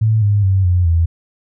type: tone with pitch steps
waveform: sine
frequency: 110 / 102.63 / 95.76 / 89.35 / 83.36 Hz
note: A2 / G#2 / G2 / F2 / E2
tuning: 0 / -20 / -40 / +40 / +20 cents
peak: -10 dBFS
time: 0.01-1.06 s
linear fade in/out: 10 ms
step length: 210 ms
effects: none